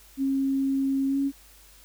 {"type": "tone with pitch glide", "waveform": "sine", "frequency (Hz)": [271, 276.7], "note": ["C#4", "C#4"], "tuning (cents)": [-39, -3], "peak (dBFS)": -22, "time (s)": [0.17, 1.32], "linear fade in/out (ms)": 50, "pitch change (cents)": 36, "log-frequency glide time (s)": [1.08, 1.18], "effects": ["added 50 Hz sine -55 dBFS peak until 1.84 s", "white hiss -54 dBFS RMS until 1.84 s"]}